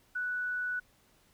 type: tone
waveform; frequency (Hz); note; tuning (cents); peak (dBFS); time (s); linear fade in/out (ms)
sine; 1480; F#6; 0; -31; 0.15-0.8; 10
effects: pink hiss -66 dBFS RMS until 1.33 s